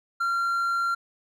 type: tone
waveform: triangle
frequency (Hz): 1377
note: F6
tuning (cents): -25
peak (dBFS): -21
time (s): 0.2-0.95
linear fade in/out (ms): 10
effects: none